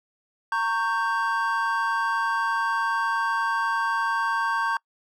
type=chord; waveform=triangle; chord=G diminished; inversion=first; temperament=equal with one note detuned; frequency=920 / 1108.7 / 1568 Hz; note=Bb5 / Db6 / G6; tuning=-23 / 0 / 0 cents; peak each=-25 dBFS; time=0.52-4.77 s; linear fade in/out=2 ms; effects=noise-tail reverb RT60 0.1 s tail -26 dB re dry